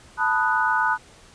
sine chord, B dominant seventh, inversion third, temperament equal, 880 / 987.8 / 1244.5 / 1480 Hz, A5 / B5 / D#6 / F#6, 0 / 0 / 0 / 0 cents, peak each -24 / -25 / -26 / -22 dBFS, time 0.17-0.98 s, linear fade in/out 50 ms, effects pink hiss -50 dBFS RMS until 1.34 s + resampled to 22050 Hz

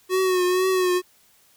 square tone with vibrato, 368.3 Hz, F#4, 8 cents flat, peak -19 dBFS, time 0.09-1.02 s, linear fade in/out 50 ms, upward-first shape triangle, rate 2.1 Hz, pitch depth 50 cents each way, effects white hiss -58 dBFS RMS until 1.56 s

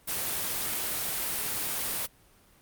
white noise, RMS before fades -31 dBFS, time 0.07-2.07 s, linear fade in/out 20 ms, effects pink hiss -60 dBFS RMS until 2.61 s + Opus 32 kbps

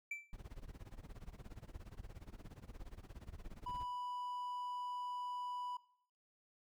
triangle tone with exponential decay, 2331 Hz, D7, 14 cents flat, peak -36 dBFS, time 0.11-0.3 s, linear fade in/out 5 ms, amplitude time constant 41 ms
brown noise with tremolo, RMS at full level -48 dBFS, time 0.33-3.85 s, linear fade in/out 0 ms, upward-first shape sine, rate 17 Hz, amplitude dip 95%
triangle tone, 987 Hz, B5, 1 cent flat, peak -39 dBFS, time 3.66-5.77 s, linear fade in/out 5 ms
effects noise-tail reverb RT60 0.6 s tail -17 dB re dry

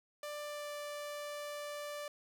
sawtooth tone with pitch glide, 591 to 586.9 Hz, D5 to D5, +11 to -1 cents, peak -37 dBFS, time 0.23-2.08 s, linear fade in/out 2 ms, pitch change -12 cents, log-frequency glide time 0.42-0.73 s, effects none

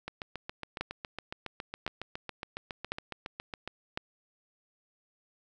two click trains, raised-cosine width 0.3 ms, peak -16 / -21 dBFS, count 4 / 27, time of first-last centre 0.81-3.975 / 0.08-3.676 s, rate 0.948 / 7.23 Hz, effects none

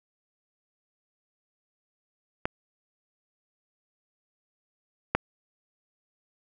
clicks, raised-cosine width 0.5 ms, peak -11 / -6 dBFS, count 2, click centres 2.455 / 5.15 s, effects none

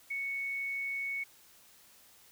sine tone, 2217 Hz, C#7, in tune, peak -33 dBFS, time 0.1-1.24 s, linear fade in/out 10 ms, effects white hiss -60 dBFS RMS until 2.31 s

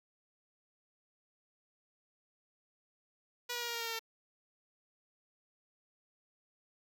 5% pulse tone with pitch steps, 484.7 / 480 / 475.3 / 470.6 / 466 / 461.5 / 457 / 452.5 Hz, B4 / B4 / A#4 / A#4 / A#4 / A#4 / A#4 / A4, -32 / -49 / +34 / +16 / -1 / -17 / -34 / +48 cents, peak -25 dBFS, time 3.49-3.994 s, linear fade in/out 10 ms, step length 63 ms, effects none

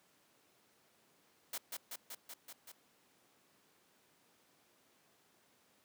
white noise with echo, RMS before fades -41 dBFS, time 1.53-1.58 s, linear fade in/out 5 ms, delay 190 ms, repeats 6, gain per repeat -2 dB, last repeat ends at 2.72 s, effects pink hiss -70 dBFS RMS until 5.84 s + high-pass 200 Hz 12 dB/octave

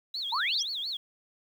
sine tone with vibrato, 3800 Hz, A#7, 33 cents sharp, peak -31 dBFS, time 0.14-0.97 s, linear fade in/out 5 ms, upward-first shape sine, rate 5.7 Hz, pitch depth 280 cents each way
sine exponential sweep, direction up, 852 to 6240 Hz, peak -27 dBFS, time 0.32-0.63 s, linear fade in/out 10 ms
effects 9-bit

